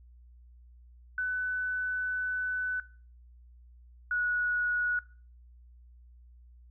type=tone pair in turn; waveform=sine; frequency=1500 / 1462.4 Hz; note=F#6 / F#6; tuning=+23 / -21 cents; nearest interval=unison; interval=44 cents; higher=first; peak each=-28 / -27 dBFS; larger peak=second; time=1.18-2.8 / 4.11-4.99 s; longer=first; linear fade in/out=2 ms; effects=noise-tail reverb RT60 0.4 s tail -20 dB re dry + added 60 Hz sine -52 dBFS peak until 6.7 s